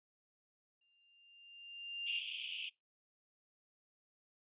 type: tone with exponential growth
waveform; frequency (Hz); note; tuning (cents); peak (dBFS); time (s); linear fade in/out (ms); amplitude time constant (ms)
sine; 2794; F7; 0; -35; 0.81-2.19; 5; 300
type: band-pass noise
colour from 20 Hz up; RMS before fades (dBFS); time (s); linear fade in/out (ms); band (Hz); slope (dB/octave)
white; -44; 2.06-2.7; 20; 2500 to 3300; 96
effects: noise-tail reverb RT60 0.2 s tail -23 dB re dry + resampled to 8000 Hz